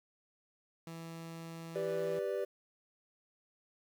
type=tone; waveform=sawtooth; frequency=165 Hz; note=E3; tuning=2 cents sharp; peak=-40 dBFS; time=0.87-2.19 s; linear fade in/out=2 ms
type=chord; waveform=triangle; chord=G major; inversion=none; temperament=equal; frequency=392 / 493.9 / 587.3 Hz; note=G4 / B4 / D5; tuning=0 / 0 / 0 cents; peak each=-35 / -36 / -36 dBFS; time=1.75-2.45 s; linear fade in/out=10 ms
effects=10-bit